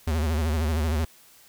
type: tone with vibrato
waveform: square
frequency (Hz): 78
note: D#2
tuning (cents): +5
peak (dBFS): -23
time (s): 0.07-1.05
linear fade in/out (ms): 5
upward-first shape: sine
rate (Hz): 13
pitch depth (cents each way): 110
effects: white hiss -54 dBFS RMS until 1.48 s

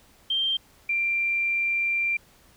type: tone pair in turn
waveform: sine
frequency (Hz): 3161 / 2368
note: G7 / D7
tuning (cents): +14 / +14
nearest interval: perfect fourth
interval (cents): 500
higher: first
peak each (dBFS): -22 / -22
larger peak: neither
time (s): 0.3-0.57 / 0.89-2.17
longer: second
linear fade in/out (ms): 5
effects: pink hiss -57 dBFS RMS until 2.56 s

